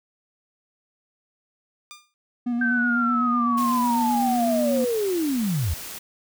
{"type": "tone with exponential decay", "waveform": "10% pulse", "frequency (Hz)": 1202, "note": "D6", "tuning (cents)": 40, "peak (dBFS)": -28, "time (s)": [1.91, 2.14], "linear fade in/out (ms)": 0, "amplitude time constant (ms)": 48}
{"type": "tone with vibrato", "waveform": "triangle", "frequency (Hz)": 240.2, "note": "B3", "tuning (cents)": -48, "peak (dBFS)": -20, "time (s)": [2.46, 4.85], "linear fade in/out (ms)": 10, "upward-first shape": "square", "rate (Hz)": 8, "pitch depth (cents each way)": 23}
{"type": "linear sweep", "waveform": "sine", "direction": "down", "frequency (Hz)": [1573, 68.1], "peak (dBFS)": -21, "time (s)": [2.61, 5.74], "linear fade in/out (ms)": 5}
{"type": "noise", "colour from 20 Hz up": "white", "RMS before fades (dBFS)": -36, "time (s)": [3.57, 5.99], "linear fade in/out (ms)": 10}
{"effects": []}